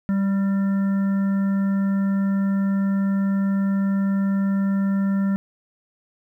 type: harmonic tone with a mistuned harmonic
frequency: 196 Hz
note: G3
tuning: in tune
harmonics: 1 / 3 / 5 / 7 / 9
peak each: -18 / -38 / -44 / -39 / -42 dBFS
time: 0.09-5.36 s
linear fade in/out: 0 ms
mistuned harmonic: 9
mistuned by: +23 cents
effects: 10-bit